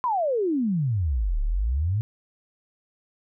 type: exponential two-way sweep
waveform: sine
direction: down then up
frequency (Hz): 1045 to 33.73 to 114.5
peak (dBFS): -21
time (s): 0.04-2.01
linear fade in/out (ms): 0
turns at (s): 1.41
effects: none